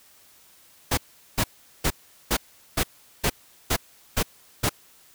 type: noise bursts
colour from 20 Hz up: pink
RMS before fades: -22 dBFS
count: 9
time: 0.91-4.695 s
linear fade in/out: 10 ms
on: 65 ms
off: 400 ms
effects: white hiss -55 dBFS RMS until 5.14 s